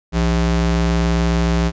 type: ring-modulated tone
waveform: square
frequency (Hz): 116.6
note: A#2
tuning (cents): +1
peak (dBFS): -12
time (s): 0.12-1.72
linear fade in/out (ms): 50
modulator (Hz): 53.5
effects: resampled to 16000 Hz